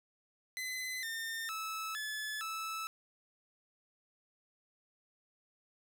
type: tone with pitch steps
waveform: sawtooth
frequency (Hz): 2027 / 1814 / 1305 / 1722 / 1310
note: B6 / A#6 / E6 / A6 / E6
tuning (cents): +45 / -48 / -18 / -38 / -11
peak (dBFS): -34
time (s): 0.57-2.87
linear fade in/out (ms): 0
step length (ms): 460
effects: none